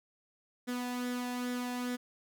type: tone with flanger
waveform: sawtooth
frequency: 246.9 Hz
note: B3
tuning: in tune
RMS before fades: -36 dBFS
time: 0.67-1.97 s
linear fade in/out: 20 ms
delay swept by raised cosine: 0.55 to 1.17 ms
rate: 2.4 Hz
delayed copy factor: +0.5
effects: none